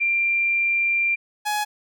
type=tone pair in turn; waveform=sine / sawtooth; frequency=2375 / 839.7 Hz; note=D7 / G#5; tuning=+19 / +19 cents; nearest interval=octave + tritone; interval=1800 cents; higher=first; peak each=-18 dBFS; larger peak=neither; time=0-1.16 / 1.45-1.65 s; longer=first; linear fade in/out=20 ms; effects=none